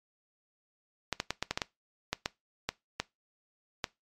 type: clicks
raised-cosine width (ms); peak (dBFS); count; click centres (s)
0.2; -12; 12; 1.127 / 1.201 / 1.306 / 1.426 / 1.51 / 1.575 / 1.618 / 2.13 / 2.259 / 2.69 / 3 / 3.842
effects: noise-tail reverb RT60 0.2 s tail -21 dB re dry + MP3 96 kbps